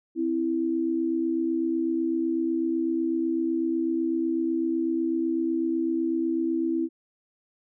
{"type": "tone pair together", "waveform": "sine", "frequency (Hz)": [261.6, 329.6], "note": ["C4", "E4"], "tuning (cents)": [0, 0], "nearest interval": "major third", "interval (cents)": 400, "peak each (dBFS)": [-29, -24], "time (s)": [0.15, 6.89], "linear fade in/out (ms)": 50, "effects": []}